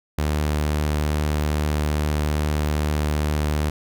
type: tone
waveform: sawtooth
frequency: 75.2 Hz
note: D2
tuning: 42 cents sharp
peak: -16 dBFS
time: 0.18-3.7 s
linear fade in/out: 5 ms
effects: none